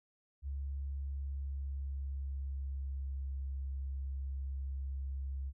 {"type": "tone with pitch glide", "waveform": "sine", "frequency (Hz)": [69.2, 67.66], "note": ["C#2", "C#2"], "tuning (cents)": [-2, -41], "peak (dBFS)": -36, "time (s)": [0.42, 5.53], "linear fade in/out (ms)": 50, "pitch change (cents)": -39, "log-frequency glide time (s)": [1.01, 3.32], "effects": []}